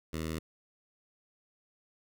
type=tone with notch filter; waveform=10% pulse; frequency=79.8 Hz; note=D#2; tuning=44 cents sharp; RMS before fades=-36 dBFS; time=0.13-0.39 s; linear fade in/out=5 ms; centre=800 Hz; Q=1.1; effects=none